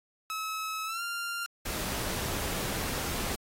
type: tone with pitch glide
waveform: sawtooth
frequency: 1291 to 1391.7 Hz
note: E6 to F6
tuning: -37 to -6 cents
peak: -29 dBFS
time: 0.3-1.46 s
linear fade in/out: 0 ms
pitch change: +131 cents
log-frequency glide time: 0.85-1.02 s
type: noise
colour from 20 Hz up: pink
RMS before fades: -34 dBFS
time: 1.65-3.36 s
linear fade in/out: 10 ms
effects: AAC 48 kbps